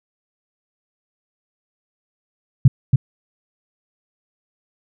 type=tone with echo; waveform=sine; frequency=130.81 Hz; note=C3; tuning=in tune; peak=-4 dBFS; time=2.65-2.68 s; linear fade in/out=5 ms; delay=280 ms; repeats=1; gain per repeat=-4 dB; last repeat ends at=2.96 s; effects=none